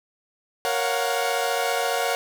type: chord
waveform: sawtooth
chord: Gb major seventh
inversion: first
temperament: equal with one note detuned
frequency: 466.2 / 554.4 / 705.3 / 740 Hz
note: Bb4 / Db5 / F5 / Gb5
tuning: 0 / 0 / +17 / 0 cents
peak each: -24 dBFS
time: 0.65-2.15 s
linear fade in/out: 0 ms
effects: none